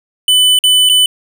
square tone with dropouts, 3000 Hz, F#7, 23 cents sharp, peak -7 dBFS, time 0.28-1.06 s, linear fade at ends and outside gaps 2 ms, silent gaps 0.589-0.638 / 0.891-0.896 s, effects none

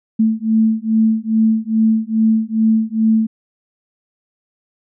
sine beating tone pair, 220 / 222.4 Hz, A3 / A3, 0 / +19 cents, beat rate 2.4 Hz, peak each -15 dBFS, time 0.19-3.27 s, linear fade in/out 10 ms, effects none

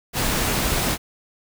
pink noise, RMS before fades -22 dBFS, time 0.13-0.98 s, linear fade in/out 50 ms, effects none

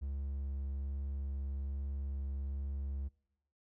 triangle tone with vibrato, 69 Hz, C#2, 7 cents flat, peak -34 dBFS, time 0.01-3.09 s, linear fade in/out 20 ms, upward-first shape sine, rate 1.2 Hz, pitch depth 9 cents each way, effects noise-tail reverb RT60 0.9 s tail -24 dB re dry

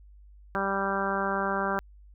harmonic tone, 196 Hz, G3, in tune, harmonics 1 / 2 / 3 / 4 / 5 / 6 / 7 / 8, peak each -34 / -34 / -34 / -34 / -34 / -34 / -34 / -34 dBFS, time 0.55-1.79 s, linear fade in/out 0 ms, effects added 50 Hz sine -49 dBFS peak until 2.14 s

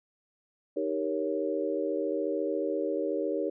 sine chord, Eb dominant seventh, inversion none, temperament equal, 311.1 / 392 / 466.2 / 554.4 Hz, Eb4 / G4 / Bb4 / Db5, 0 / 0 / 0 / 0 cents, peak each -33 dBFS, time 0.76-3.5 s, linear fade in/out 10 ms, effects none

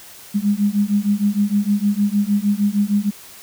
sine beating tone pair, 201.3 / 207.8 Hz, G3 / G#3, +46 / +1 cents, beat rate 6.5 Hz, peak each -18 dBFS, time 0.34-3.11 s, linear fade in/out 20 ms, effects white hiss -41 dBFS RMS until 3.42 s

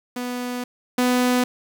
sawtooth tone pair in turn, 246.9 / 248.9 Hz, B3 / B3, 0 / +14 cents, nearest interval unison, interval 14 cents, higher second, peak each -22 / -13 dBFS, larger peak second, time 0.16-0.64 / 0.98-1.44 s, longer first, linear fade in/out 5 ms, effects 8-bit

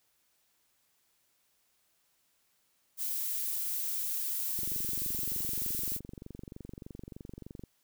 violet noise, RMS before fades -34 dBFS, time 2.97-6 s, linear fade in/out 50 ms
click train, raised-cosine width 3 ms, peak -31 dBFS, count 72, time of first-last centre 4.59-7.637 s, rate 23.3 Hz
effects white hiss -73 dBFS RMS until 7.83 s

